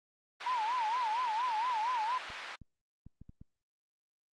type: band-pass noise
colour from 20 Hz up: white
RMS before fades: -42 dBFS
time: 0.4-2.56 s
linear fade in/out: 10 ms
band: 840 to 2500 Hz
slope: 12 dB/octave
type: tone with vibrato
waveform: sine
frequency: 932.3 Hz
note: A#5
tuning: in tune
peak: -30 dBFS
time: 0.46-2.18 s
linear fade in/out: 5 ms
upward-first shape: sine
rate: 4.3 Hz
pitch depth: 160 cents each way
type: clicks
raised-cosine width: 5 ms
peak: -38 dBFS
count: 6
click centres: 2.302 / 2.617 / 3.066 / 3.216 / 3.294 / 3.415 s
effects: low-pass 6000 Hz 12 dB/octave + Opus 24 kbps